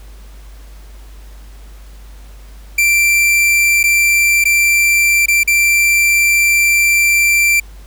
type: tone with dropouts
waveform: 45% pulse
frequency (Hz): 2353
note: D7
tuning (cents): +3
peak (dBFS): -9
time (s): 2.78-7.6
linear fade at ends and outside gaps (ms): 5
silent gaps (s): 3.831-3.838 / 4.441-4.453 / 5.259-5.282 / 5.434-5.475
effects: added 50 Hz sine -33 dBFS peak until 7.86 s + pink hiss -46 dBFS RMS until 7.86 s